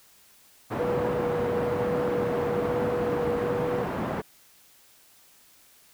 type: band-pass noise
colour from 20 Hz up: pink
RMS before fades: -30 dBFS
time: 0.7-4.22 s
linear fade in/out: 20 ms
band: 140 to 1100 Hz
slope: 12 dB/octave
type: tone with vibrato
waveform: sine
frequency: 485.3 Hz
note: B4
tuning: 30 cents flat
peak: -26 dBFS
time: 0.79-3.84 s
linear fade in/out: 10 ms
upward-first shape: sine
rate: 1.1 Hz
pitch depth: 13 cents each way
effects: white hiss -57 dBFS RMS until 5.93 s